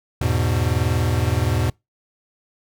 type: chord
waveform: square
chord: E major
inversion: none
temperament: equal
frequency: 82.41 / 103.83 / 123.47 Hz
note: E2 / G#2 / B2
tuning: 0 / 0 / 0 cents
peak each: -23 dBFS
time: 0.21-1.7 s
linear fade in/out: 5 ms
effects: noise-tail reverb RT60 0.2 s tail -26 dB re dry